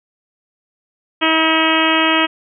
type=harmonic tone; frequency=320.3 Hz; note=E4; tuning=50 cents flat; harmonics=1 / 2 / 3 / 4 / 5 / 6 / 7 / 8 / 9 / 10; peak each=-18 / -22 / -21 / -20 / -24 / -22 / -23 / -21 / -21 / -22 dBFS; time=1.21-2.27 s; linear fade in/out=20 ms; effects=none